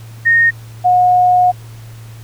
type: tone pair in turn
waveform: sine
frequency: 1849 / 723.9 Hz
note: A#6 / F#5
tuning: -15 / -38 cents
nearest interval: octave + major third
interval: 1623 cents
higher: first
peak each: -7 dBFS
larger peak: neither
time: 0.25-0.51 / 0.84-1.52 s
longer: second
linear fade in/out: 20 ms
effects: added 113 Hz sine -31 dBFS peak until 2.23 s + pink hiss -43 dBFS RMS until 2.23 s